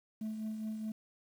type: tone with tremolo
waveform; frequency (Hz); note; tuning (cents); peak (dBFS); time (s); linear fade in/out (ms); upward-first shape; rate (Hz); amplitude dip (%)
sine; 217.6; A3; -19; -32; 0.21-0.92; 5; triangle; 4.8; 55
effects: tanh soft clip ceiling -34 dBFS + 10-bit